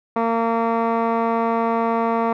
15% pulse tone with low-pass filter, 229.1 Hz, A#3, 30 cents flat, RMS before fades -20 dBFS, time 0.16-2.33 s, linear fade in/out 5 ms, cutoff 1300 Hz, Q 2.4, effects none

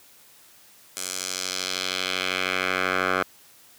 10% pulse tone with band-pass filter sweep, 92.8 Hz, F#2, 6 cents sharp, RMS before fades -27 dBFS, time 0.97-3.23 s, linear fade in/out 0 ms, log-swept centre 8300 to 1300 Hz, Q 1.4, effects white hiss -53 dBFS RMS until 3.78 s + high-pass 60 Hz 12 dB/octave

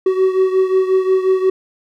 triangle beating tone pair, 375.8 / 381.4 Hz, F#4 / G4, +27 / -47 cents, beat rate 5.6 Hz, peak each -11 / -16 dBFS, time 0.06-1.5 s, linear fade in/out 5 ms, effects none

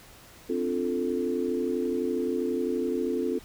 sine chord, D minor seventh, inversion third, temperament equal, 261.6 / 293.7 / 349.2 / 440 Hz, C4 / D4 / F4 / A4, 0 / 0 / 0 / 0 cents, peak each -30 / -36 / -30 / -30 dBFS, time 0.49-3.39 s, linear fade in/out 10 ms, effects pink hiss -51 dBFS RMS until 3.44 s

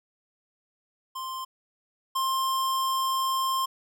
square tone pair in turn, 1046.5 / 1056.8 Hz, C6 / C6, 0 / +17 cents, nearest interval unison, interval 17 cents, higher second, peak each -33 / -25 dBFS, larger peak second, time 1.15-1.45 / 2.15-3.66 s, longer second, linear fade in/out 10 ms, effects none

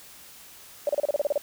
sine tone bursts, 582 Hz, D5, 16 cents flat, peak -20 dBFS, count 10, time 0.87-1.378 s, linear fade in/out 2 ms, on 22 ms, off 32 ms, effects white hiss -48 dBFS RMS until 1.42 s

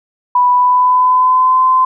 sine tone with pitch glide, 987.8 to 1029.7 Hz, B5 to C6, 0 to -28 cents, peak -7 dBFS, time 0.35-1.85 s, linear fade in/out 5 ms, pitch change +72 cents, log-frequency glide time 0.52-1.63 s, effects none

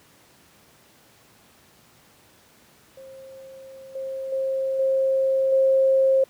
sine tone with level steps, 533 Hz, C5, 32 cents sharp, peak -40 / -28 / -22 / -18 / -15 dBFS, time 2.97-6.24 s, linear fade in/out 5 ms, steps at 3.95 / 4.32 / 4.79 / 5.52 s, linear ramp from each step 5 ms, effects pink hiss -55 dBFS RMS until 6.29 s + high-pass 100 Hz 12 dB/octave

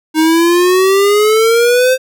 square exponential sweep, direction up, 311 to 523.3 Hz, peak -8 dBFS, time 0.14-1.98 s, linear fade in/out 50 ms, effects none

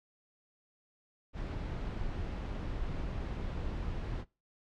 brown noise, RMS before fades -37 dBFS, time 1.33-4.25 s, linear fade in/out 50 ms, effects noise-tail reverb RT60 0.3 s tail -23 dB re dry + low-pass 4000 Hz 12 dB/octave

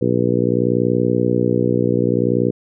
harmonic tone, 60.6 Hz, B1, 32 cents flat, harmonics 2 / 3 / 4 / 5 / 6 / 7 / 8, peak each -22 / -22 / -22 / -22 / -22 / -22 / -22 dBFS, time 0.01-2.51 s, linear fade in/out 10 ms, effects none

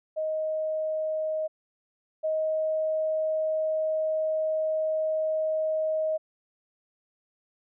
sine tone pair in turn, 626 / 628.3 Hz, D#5 / D#5, +10 / +17 cents, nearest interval unison, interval 7 cents, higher second, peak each -26 / -24 dBFS, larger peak second, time 0.16-1.48 / 2.23-6.18 s, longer second, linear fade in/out 20 ms, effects none

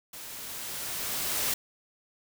white noise with level ramp, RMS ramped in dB -43 to -28 dBFS, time 0.13-1.54 s, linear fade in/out 5 ms, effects none

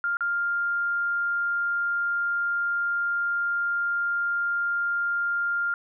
sine tone with dropouts, 1400 Hz, F6, 4 cents sharp, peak -23 dBFS, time 0.04-5.74 s, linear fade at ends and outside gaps 1 ms, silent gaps 0.17-0.207 s, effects none

